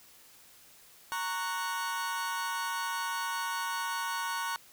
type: chord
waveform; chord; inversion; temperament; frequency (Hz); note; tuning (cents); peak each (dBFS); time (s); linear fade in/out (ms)
40% pulse; F# major; first; equal with one note detuned; 926.4 / 1108.7 / 1480; A#5 / C#6 / F#6; -11 / 0 / 0; -35 / -36 / -36; 1.12-4.56; 0
effects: white hiss -57 dBFS RMS until 4.72 s